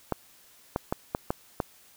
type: clicks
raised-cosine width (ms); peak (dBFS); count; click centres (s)
1; -12; 6; 0.123 / 0.761 / 0.925 / 1.149 / 1.305 / 1.602
effects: white hiss -57 dBFS RMS until 1.96 s